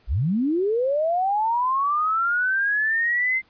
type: linear sweep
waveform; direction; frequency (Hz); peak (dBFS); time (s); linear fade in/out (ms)
sine; up; 41.2 to 2093; -19; 0.07-3.42; 50
effects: pink hiss -60 dBFS RMS until 3.49 s + resampled to 11025 Hz